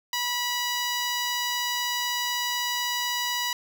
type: tone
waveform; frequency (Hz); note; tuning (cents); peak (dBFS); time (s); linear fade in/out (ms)
10% pulse; 976; B5; -21; -17; 0.13-3.53; 2
effects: none

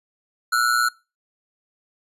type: ring-modulated tone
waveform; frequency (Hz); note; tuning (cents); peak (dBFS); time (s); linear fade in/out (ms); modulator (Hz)
square; 1396.9; F6; 0; -15; 0.52-0.89; 10; 60
effects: noise-tail reverb RT60 0.3 s tail -24 dB re dry + resampled to 32000 Hz

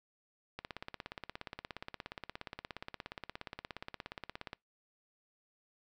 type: click train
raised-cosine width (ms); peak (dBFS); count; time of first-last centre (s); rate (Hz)
0.3; -25; 68; 0.59-4.531; 17
effects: noise-tail reverb RT60 0.2 s tail -26 dB re dry

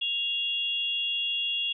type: tone pair together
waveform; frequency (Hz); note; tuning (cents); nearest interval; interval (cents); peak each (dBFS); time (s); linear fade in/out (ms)
sine; 2794 / 3340; F7 / G#7; 0 / +9; minor third; 309; -29 / -29; 0.01-1.73; 10
effects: none

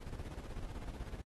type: noise with tremolo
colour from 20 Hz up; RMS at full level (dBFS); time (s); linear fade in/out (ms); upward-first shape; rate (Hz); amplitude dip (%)
brown; -42; 0-1.22; 20; square; 16; 55
effects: AAC 32 kbps

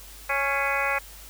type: harmonic tone with a mistuned harmonic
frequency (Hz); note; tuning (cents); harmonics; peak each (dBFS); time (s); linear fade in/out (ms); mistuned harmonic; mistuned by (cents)
277.2; C#4; 0; 2 / 3 / 4 / 5 / 6 / 7 / 8 / 9; -31 / -31 / -31 / -31 / -31 / -31 / -31 / -31; 0.29-0.99; 10; 7; +54
effects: added 50 Hz sine -46 dBFS peak until 1.29 s + white hiss -46 dBFS RMS until 1.29 s

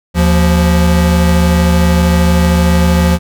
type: tone pair together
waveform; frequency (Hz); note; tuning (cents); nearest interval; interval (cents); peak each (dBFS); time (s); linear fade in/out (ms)
square; 76.69 / 174.61; D#2 / F3; -24 / 0; octave + major second; 1424; -11; 0.14-3.19; 50
effects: none

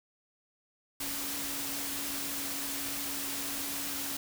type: tone in noise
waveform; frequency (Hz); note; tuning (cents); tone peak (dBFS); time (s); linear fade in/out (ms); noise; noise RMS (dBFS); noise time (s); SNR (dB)
sine; 280; C#4; +18; -44; 1-4.17; 5; white; -36; 1-4.17; -11
effects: none

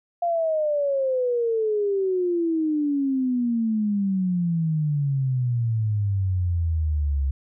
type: exponential sweep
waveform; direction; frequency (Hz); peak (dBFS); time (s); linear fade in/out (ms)
sine; down; 698.5 to 67; -20; 0.22-7.31; 5
effects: none

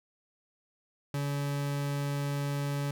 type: tone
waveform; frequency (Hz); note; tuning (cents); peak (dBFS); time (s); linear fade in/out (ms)
40% pulse; 142.4; C#3; +47; -29; 1.14-2.91; 2
effects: none

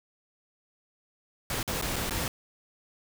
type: noise with dropouts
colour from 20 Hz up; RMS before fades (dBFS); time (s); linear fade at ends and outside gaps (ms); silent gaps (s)
pink; -31; 1.5-2.28; 1; 1.629-1.677 / 1.814-1.823 / 1.959-1.963 / 2.096-2.108
effects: none

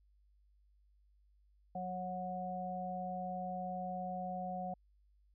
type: harmonic tone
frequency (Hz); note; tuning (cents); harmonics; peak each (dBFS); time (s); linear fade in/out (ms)
183; F#3; -19; 1 / 3 / 4; -43 / -46 / -40; 1.75-4.74; 5
effects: added 50 Hz sine -66 dBFS peak until 5.34 s

